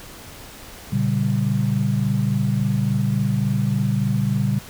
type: chord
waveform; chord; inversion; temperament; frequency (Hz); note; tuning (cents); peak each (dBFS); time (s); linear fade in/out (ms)
sine; G diminished; first; just; 117.6 / 141.12 / 196; Bb2 / Db3 / G3; +16 / +31 / 0; -22; 0.92-4.59; 10
effects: pink hiss -40 dBFS RMS until 4.69 s